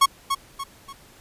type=tone with echo; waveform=45% pulse; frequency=1100 Hz; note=C#6; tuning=14 cents flat; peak=-12 dBFS; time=0.01-0.06 s; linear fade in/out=10 ms; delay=290 ms; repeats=3; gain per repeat=-8 dB; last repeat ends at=0.93 s; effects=pink hiss -51 dBFS RMS until 1.2 s + resampled to 32000 Hz